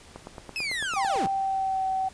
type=click train; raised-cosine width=1 ms; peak=-24 dBFS; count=11; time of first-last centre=0.16-1.27 s; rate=9.01 Hz
type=linear sweep; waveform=30% pulse; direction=down; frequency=2637 to 144.1 Hz; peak=-25 dBFS; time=0.56-1.26 s; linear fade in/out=0 ms
type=tone with pitch glide; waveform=sine; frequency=784 to 761.7 Hz; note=G5 to G5; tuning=0 to -50 cents; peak=-24 dBFS; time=0.96-2.09 s; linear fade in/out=10 ms; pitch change=-50 cents; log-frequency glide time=1.19-1.85 s
effects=pink hiss -50 dBFS RMS until 2.13 s + resampled to 22050 Hz